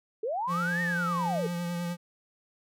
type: linear two-way sweep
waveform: sine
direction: up then down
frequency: 410 to 1864.7 to 414.4 Hz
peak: -28 dBFS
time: 0.23-1.47 s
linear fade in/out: 5 ms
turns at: 0.82 s
type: tone with vibrato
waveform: square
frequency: 173.5 Hz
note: F3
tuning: 11 cents flat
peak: -31 dBFS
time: 0.47-1.97 s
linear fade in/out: 50 ms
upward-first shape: sine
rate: 9.8 Hz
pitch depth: 22 cents each way
effects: none